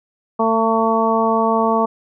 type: harmonic tone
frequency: 224.7 Hz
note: A3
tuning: 37 cents sharp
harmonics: 1 / 2 / 3 / 4 / 5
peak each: -20 / -20 / -20 / -20 / -20 dBFS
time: 0.39-1.86 s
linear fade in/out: 10 ms
effects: none